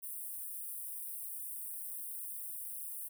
white high-pass noise, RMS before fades -43 dBFS, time 0.02-3.09 s, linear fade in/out 20 ms, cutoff 8600 Hz, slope 96 dB/octave, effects none

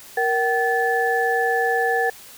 sine tone cluster, 468.4 / 764 / 1736 Hz, A#4 / G5 / A6, +8 / -45 / -24 cents, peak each -22 dBFS, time 0.17-2.1 s, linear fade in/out 5 ms, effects white hiss -43 dBFS RMS until 2.37 s

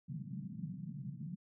white band-pass noise, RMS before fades -44 dBFS, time 0.08-1.36 s, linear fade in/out 20 ms, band 130 to 200 Hz, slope 48 dB/octave, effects none

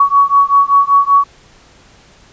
sine beating tone pair, 1121 / 1126.2 Hz, C#6 / C#6, +19 / +27 cents, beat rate 5.2 Hz, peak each -10 dBFS, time 0-1.24 s, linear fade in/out 5 ms, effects pink hiss -45 dBFS RMS until 2.32 s + resampled to 16000 Hz

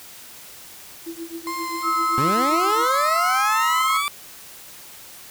sine tone with tremolo, 332.8 Hz, E4, 17 cents sharp, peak -27 dBFS, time 1.06-2.88 s, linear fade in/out 10 ms, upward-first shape triangle, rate 7.6 Hz, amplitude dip 100%
35% pulse tone with vibrato, 1046.5 Hz, C6, in tune, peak -25 dBFS, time 1.47-3.97 s, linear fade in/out 0 ms, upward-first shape sine, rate 3.1 Hz, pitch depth 16 cents each way
sine tone, 1293 Hz, E6, 34 cents flat, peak -19 dBFS, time 1.82-4.03 s, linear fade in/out 50 ms
20% pulse linear sweep, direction up, 123.47 to 1174.7 Hz, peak -17 dBFS, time 2.18-4.08 s, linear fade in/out 0 ms
effects white hiss -42 dBFS RMS until 5.3 s

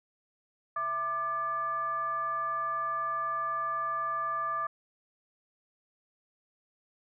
sine tone with frequency modulation, 1188 Hz, D6, 20 cents sharp, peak -29 dBFS, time 0.76-4.67 s, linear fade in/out 5 ms, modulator 528 Hz, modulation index 0.47, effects none

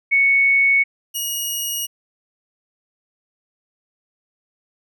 sine / 10% pulse tone pair in turn, 2217 / 2887 Hz, C#7 / F#7, 0 / -43 cents, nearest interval perfect fourth, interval 457 cents, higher second, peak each -12 / -14 dBFS, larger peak first, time 0.11-0.84 / 1.14-1.87 s, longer neither, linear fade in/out 20 ms, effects none

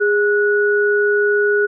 sine tone pair together, 411.2 / 1466.7 Hz, G#4 / F#6, -17 / -16 cents, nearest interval octave + minor seventh, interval 2201 cents, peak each -14 / -17 dBFS, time 0-1.67 s, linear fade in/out 20 ms, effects none

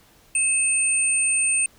sine tone pair together, 2600 / 8762 Hz, E7 / C#9, -24 / -21 cents, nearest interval octave + major sixth, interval 2103 cents, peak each -24 / -19 dBFS, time 0.35-1.66 s, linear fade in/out 2 ms, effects pink hiss -55 dBFS RMS until 1.78 s

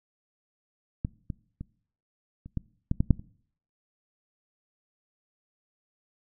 clicks, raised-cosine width 5 ms, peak -15 / -20 / -24 / -30 / -17 / -13 / -11 / -6 / -30 dBFS, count 9, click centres 1.049 / 1.302 / 1.61 / 2.46 / 2.573 / 2.914 / 3.005 / 3.107 / 3.195 s, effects noise-tail reverb RT60 0.6 s tail -23 dB re dry

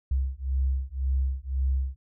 sine beating tone pair, 65.41 / 67.31 Hz, C2 / C2, 0 / +50 cents, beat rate 1.9 Hz, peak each -27 dBFS, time 0.11-1.96 s, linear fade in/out 5 ms, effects none

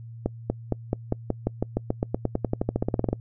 accelerating click train, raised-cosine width 2 ms, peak -10 dBFS, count 26, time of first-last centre 0.26-3.13 s, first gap 240 ms, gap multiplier 0.93, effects noise-tail reverb RT60 0.1 s tail -26 dB re dry + added 115 Hz sine -38 dBFS peak until 3.2 s

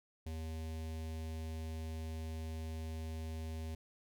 square tone with notch filter, 80 Hz, D#2, 49 cents sharp, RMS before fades -42 dBFS, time 0.26-3.75 s, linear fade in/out 5 ms, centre 1300 Hz, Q 1.2, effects none

